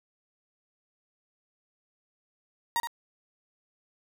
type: tone with echo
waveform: 35% pulse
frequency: 941 Hz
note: A#5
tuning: 16 cents sharp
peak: -23 dBFS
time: 2.76-2.8 s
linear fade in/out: 0 ms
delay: 72 ms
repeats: 1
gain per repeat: -8 dB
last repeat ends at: 2.872 s
effects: none